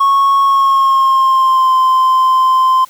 triangle tone with pitch glide, 1101 to 1039.2 Hz, C#6 to C6, -12 to -12 cents, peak -5 dBFS, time 0-2.85 s, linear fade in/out 10 ms, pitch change -100 cents, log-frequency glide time 0.42-1.74 s, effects tanh soft clip ceiling -1 dBFS + white hiss -43 dBFS RMS until 2.89 s

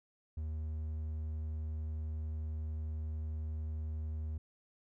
triangle tone, 77.78 Hz, D#2, in tune, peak -34 dBFS, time 0.37-4.38 s, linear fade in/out 5 ms, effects none

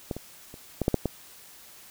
clicks, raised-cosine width 2 ms, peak -16 / -22 / -29 / -12 / -8 / -8 / -12 dBFS, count 7, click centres 0.112 / 0.166 / 0.541 / 0.817 / 0.881 / 0.943 / 1.057 s, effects white hiss -50 dBFS RMS until 1.9 s

